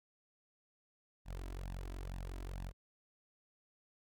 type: tone with flanger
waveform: sawtooth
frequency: 45.5 Hz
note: F#1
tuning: 28 cents flat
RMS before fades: -44 dBFS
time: 1.25-2.73 s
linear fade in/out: 50 ms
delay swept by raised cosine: 1.1 to 3.1 ms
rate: 2.2 Hz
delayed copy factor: +0.85
effects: none